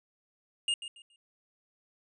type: tone with echo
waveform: square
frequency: 2835 Hz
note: F7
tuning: 25 cents sharp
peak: -27 dBFS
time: 0.68-0.74 s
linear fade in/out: 2 ms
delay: 140 ms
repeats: 3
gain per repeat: -12 dB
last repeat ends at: 1.16 s
effects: resampled to 22050 Hz